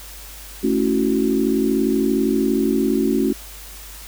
sine chord, F# minor seventh, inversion first, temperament equal, 220 / 277.2 / 329.6 / 370 Hz, A3 / C#4 / E4 / F#4, 0 / 0 / 0 / 0 cents, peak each -21 / -20 / -24 / -21 dBFS, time 0.63-3.33 s, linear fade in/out 10 ms, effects added 50 Hz sine -39 dBFS peak until 4.07 s + white hiss -39 dBFS RMS until 4.07 s

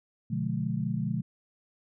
sine chord, B diminished seventh, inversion none, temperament just, 123.47 / 148.16 / 177.8 / 213.4 Hz, B2 / D3 / F3 / Ab3, 0 / +16 / +31 / +47 cents, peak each -33 dBFS, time 0.3-1.22 s, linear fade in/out 10 ms, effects none

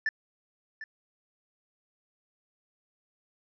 triangle tone with echo, 1760 Hz, A6, in tune, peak -23 dBFS, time 0.06-0.09 s, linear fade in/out 2 ms, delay 750 ms, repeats 1, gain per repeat -13 dB, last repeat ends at 0.84 s, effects resampled to 16000 Hz

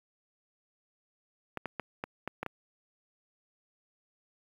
clicks, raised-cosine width 0.5 ms, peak -19 dBFS, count 7, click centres 1.573 / 1.657 / 1.797 / 2.039 / 2.276 / 2.43 / 2.463 s, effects high-pass 100 Hz 12 dB/octave + 9-bit

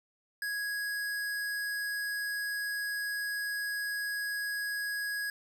square tone, 1661.2 Hz, G#6, in tune, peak -33 dBFS, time 0.42-5.3 s, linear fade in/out 2 ms, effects none

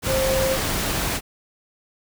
sine tone in noise, 529 Hz, C5, 19 cents sharp, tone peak -20 dBFS, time 0.06-0.58 s, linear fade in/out 50 ms, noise pink, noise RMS -24 dBFS, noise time 0.02-1.21 s, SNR +1 dB, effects none

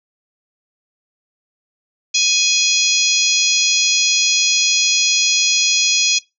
harmonic tone, 833 Hz, G#5, 5 cents sharp, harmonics 3 / 4 / 5 / 6 / 7 / 8, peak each -20 / -20 / -20 / -20 / -20 / -20 dBFS, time 2.14-6.19 s, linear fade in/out 10 ms, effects noise-tail reverb RT60 0.2 s tail -21 dB re dry

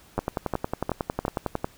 two click trains, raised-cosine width 1 ms, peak -11 / -11 dBFS, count 4 / 17, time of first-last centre 0.18-1.251 / 0.19-1.645 s, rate 2.8 / 11 Hz, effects pink hiss -54 dBFS RMS until 1.77 s

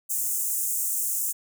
pink high-pass noise, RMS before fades -27 dBFS, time 0.09-1.33 s, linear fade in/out 20 ms, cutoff 6900 Hz, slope 48 dB/octave, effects none

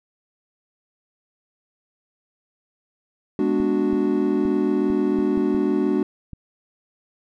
triangle chord, G# half-diminished seventh, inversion none, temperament equal, 207.7 / 246.9 / 293.7 / 370 Hz, G#3 / B3 / D4 / F#4, 0 / 0 / 0 / 0 cents, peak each -23 / -24 / -20 / -21 dBFS, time 3.39-6.03 s, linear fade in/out 2 ms
clicks, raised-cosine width 5 ms, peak -24 dBFS, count 8, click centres 3.602 / 3.932 / 4.453 / 4.902 / 5.188 / 5.375 / 5.547 / 6.333 s
effects none

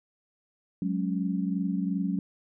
sine chord, F# suspended second, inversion none, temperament equal, 185 / 207.7 / 277.2 Hz, F#3 / G#3 / C#4, 0 / 0 / 0 cents, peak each -28 / -32 / -32 dBFS, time 0.82-2.19 s, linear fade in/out 2 ms, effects none

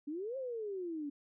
sine exponential two-way sweep, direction up then down, 279.8 to 545 to 279.8 Hz, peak -37 dBFS, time 0.07-1.1 s, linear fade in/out 10 ms, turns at 0.37 s, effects none

